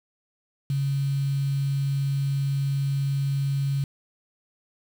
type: tone with quantisation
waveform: sine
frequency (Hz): 138.59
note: C#3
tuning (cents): 0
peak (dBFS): -22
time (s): 0.7-3.84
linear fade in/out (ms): 2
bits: 7
effects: none